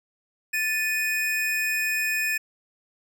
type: tone pair together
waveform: square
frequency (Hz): 1756 / 2483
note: A6 / D#7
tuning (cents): -4 / -4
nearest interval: tritone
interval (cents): 600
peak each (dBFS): -28 / -26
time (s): 0.53-2.38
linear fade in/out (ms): 10
effects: none